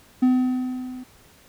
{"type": "tone with level ramp", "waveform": "triangle", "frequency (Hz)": 253.9, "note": "B3", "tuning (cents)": 48, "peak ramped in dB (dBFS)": [-11, -32], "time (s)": [0.22, 1.04], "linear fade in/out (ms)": 10, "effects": ["pink hiss -53 dBFS RMS until 1.48 s"]}